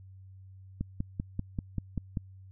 click train, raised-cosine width 5 ms, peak -19 dBFS, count 8, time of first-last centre 0.81-2.172 s, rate 5.14 Hz, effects added 95 Hz sine -48 dBFS peak until 2.51 s

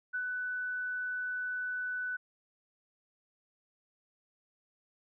sine tone with ADSR envelope, 1494 Hz, F#6, 16 cents sharp, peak -31 dBFS, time 0.13-2.17 s, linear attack 20 ms, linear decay 72 ms, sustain -2 dB, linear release 12 ms, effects none

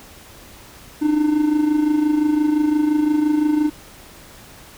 triangle tone with amplitude modulation, 301.7 Hz, D4, 47 cents sharp, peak -10 dBFS, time 1.01-3.7 s, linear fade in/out 20 ms, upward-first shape sine, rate 25.8 Hz, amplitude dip 60%, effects pink hiss -43 dBFS RMS until 4.77 s

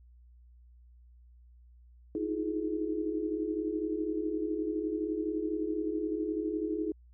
sine tone cluster, 308.4 / 320.2 / 356.2 / 420.9 Hz, D#4 / D#4 / F4 / G#4, -15 / +50 / +34 / +23 cents, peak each -39 / -33 / -39 / -35 dBFS, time 2.15-6.92 s, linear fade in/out 2 ms, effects added 60 Hz sine -54 dBFS peak until 7.13 s

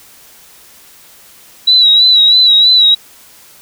sine tone with vibrato, 3913 Hz, B7, 17 cents flat, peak -4 dBFS, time 1.67-2.95 s, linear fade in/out 10 ms, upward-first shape sine, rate 3.1 Hz, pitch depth 53 cents each way, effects white hiss -41 dBFS RMS until 3.61 s

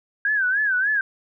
sine tone with vibrato, 1597 Hz, G6, 32 cents sharp, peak -18 dBFS, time 0.25-1.01 s, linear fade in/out 2 ms, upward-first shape sine, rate 3.4 Hz, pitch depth 140 cents each way, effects none

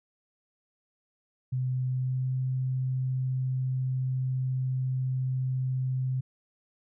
sine tone with pitch glide, 128.1 to 129.59 Hz, C3 to C3, -36 to -16 cents, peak -26 dBFS, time 1.52-6.21 s, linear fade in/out 10 ms, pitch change +20 cents, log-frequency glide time 1.9-2.33 s, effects none

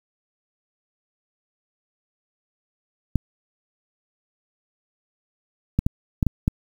clicks, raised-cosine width 5 ms, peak -6 dBFS, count 6, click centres 3.157 / 5.79 / 5.865 / 6.228 / 6.267 / 6.479 s, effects 7-bit

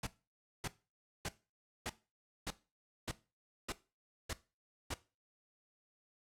pink noise bursts, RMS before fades -39 dBFS, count 9, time 0.03-4.941 s, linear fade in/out 5 ms, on 39 ms, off 570 ms, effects noise-tail reverb RT60 0.3 s tail -17 dB re dry + low-pass 10000 Hz 12 dB/octave

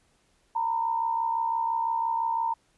sine tone pair together, 914.1 / 980 Hz, A#5 / B5, -34 / -14 cents, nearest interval minor second, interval 120 cents, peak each -25 / -32 dBFS, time 0.55-2.54 s, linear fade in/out 10 ms, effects pink hiss -67 dBFS RMS until 2.77 s + resampled to 24000 Hz

